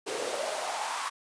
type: noise with high-pass filter sweep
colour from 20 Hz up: pink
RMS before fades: -33 dBFS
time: 0.06-1.1 s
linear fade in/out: 20 ms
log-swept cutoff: 400 to 1100 Hz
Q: 3.9
effects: resampled to 22050 Hz